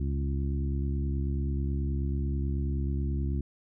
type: harmonic tone with a mistuned harmonic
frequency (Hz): 69.3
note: C#2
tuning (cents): 0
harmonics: 1 / 2 / 3 / 4 / 5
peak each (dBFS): -28 / -34 / -38 / -40 / -42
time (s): 0-3.41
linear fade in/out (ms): 5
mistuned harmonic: 1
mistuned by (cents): +59
effects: none